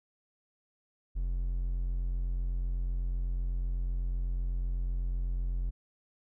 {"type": "tone", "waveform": "triangle", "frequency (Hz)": 44, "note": "F1", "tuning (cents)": 14, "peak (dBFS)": -27, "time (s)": [1.15, 5.71], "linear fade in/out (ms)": 20, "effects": []}